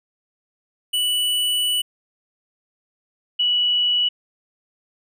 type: tone pair in turn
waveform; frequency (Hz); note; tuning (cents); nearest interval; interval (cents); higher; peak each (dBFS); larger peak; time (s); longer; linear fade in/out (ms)
square / sine; 2960 / 2943; F#7 / F#7; 0 / -10; unison; 10; first; -19 / -16; second; 0.93-1.82 / 3.39-4.09; first; 10
effects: none